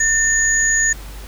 sine tone pair together, 1800 / 6767 Hz, A6 / G#8, +39 / +32 cents, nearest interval octave + major seventh, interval 2293 cents, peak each -16 dBFS, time 0-0.93 s, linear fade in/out 5 ms, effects added 50 Hz sine -31 dBFS peak until 1.27 s + pink hiss -39 dBFS RMS until 1.27 s

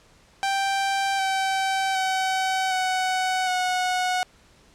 sawtooth tone with pitch steps, 784 / 771 / 758.2 / 745.6 / 733.2 Hz, G5 / G5 / F#5 / F#5 / F#5, 0 / -29 / +42 / +13 / -16 cents, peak -18 dBFS, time 0.43-4.23 s, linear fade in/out 0 ms, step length 760 ms, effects pink hiss -56 dBFS RMS until 4.74 s + low-pass 8000 Hz 12 dB/octave

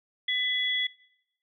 sine tone pair together, 2001 / 3374 Hz, B6 / G#7, +22 / +27 cents, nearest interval major sixth, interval 905 cents, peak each -28 / -27 dBFS, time 0.28-0.87 s, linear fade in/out 5 ms, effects noise-tail reverb RT60 0.9 s tail -23 dB re dry

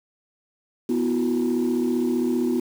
sine chord, B suspended fourth, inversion none, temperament equal with one note detuned, 246.9 / 329.6 / 364.9 Hz, B3 / E4 / F#4, 0 / 0 / -24 cents, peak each -21 / -25 / -24 dBFS, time 0.89-2.6 s, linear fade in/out 5 ms, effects tanh soft clip ceiling -15 dBFS + 7-bit

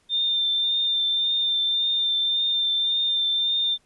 sine tone with vibrato, 3594 Hz, A7, 36 cents sharp, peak -20 dBFS, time 0.09-3.78 s, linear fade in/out 50 ms, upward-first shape triangle, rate 1.8 Hz, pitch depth 21 cents each way, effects pink hiss -64 dBFS RMS until 3.85 s + resampled to 24000 Hz

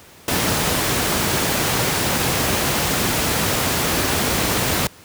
pink noise, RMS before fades -19 dBFS, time 0.28-4.87 s, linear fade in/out 2 ms, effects pink hiss -45 dBFS RMS until 5.04 s + high-pass 80 Hz 12 dB/octave

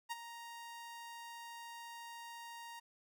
sawtooth tone with ADSR envelope, 934 Hz, A#5, 3 cents sharp, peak -33 dBFS, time 0.09-2.8 s, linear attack 27 ms, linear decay 24 ms, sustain -11 dB, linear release 12 ms, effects none

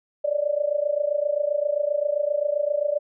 sine tone with amplitude modulation, 586 Hz, D5, 4 cents flat, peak -17 dBFS, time 0.24-2.99 s, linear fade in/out 10 ms, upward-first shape sine, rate 27.6 Hz, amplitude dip 85%, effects none

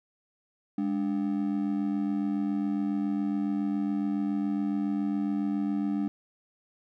triangle ring-modulated tone, 248.5 Hz, B3, 11 cents sharp, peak -21 dBFS, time 0.78-6.08 s, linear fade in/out 0 ms, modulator 43.6 Hz, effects none

